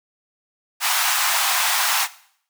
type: high-pass noise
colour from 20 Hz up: pink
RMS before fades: -20 dBFS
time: 0.8-2.08 s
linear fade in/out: 50 ms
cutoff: 760 Hz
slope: 48 dB/octave
effects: noise-tail reverb RT60 0.6 s tail -17 dB re dry